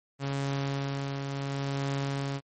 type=tone with tremolo; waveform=sawtooth; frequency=138.59 Hz; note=C#3; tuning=in tune; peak=-24 dBFS; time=0.19-2.41 s; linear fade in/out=50 ms; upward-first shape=triangle; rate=0.72 Hz; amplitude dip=40%; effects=MP3 32 kbps